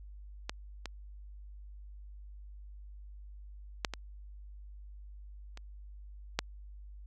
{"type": "clicks", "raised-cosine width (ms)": 0.2, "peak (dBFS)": [-17, -21, -11, -20, -29, -11], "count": 6, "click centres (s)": [0.495, 0.857, 3.848, 3.937, 5.574, 6.39], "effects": ["added 50 Hz sine -46 dBFS peak until 7.06 s"]}